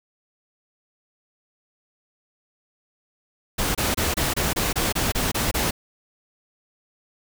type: noise bursts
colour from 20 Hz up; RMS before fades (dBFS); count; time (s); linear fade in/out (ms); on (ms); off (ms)
pink; -23; 11; 3.58-5.71; 10; 170; 26
effects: none